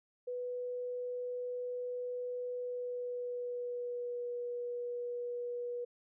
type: tone with pitch glide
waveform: sine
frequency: 493.9 to 484.3 Hz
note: B4 to B4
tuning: 0 to -34 cents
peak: -36 dBFS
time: 0.27-5.85 s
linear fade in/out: 10 ms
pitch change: -34 cents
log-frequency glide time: 2.57-4.28 s
effects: none